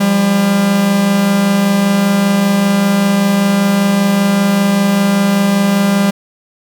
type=tone pair together; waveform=45% pulse; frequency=174.6 / 199.73 Hz; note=F3 / G3; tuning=0 / +33 cents; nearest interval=major second; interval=233 cents; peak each=-19 / -10 dBFS; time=0-6.11 s; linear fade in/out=10 ms; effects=none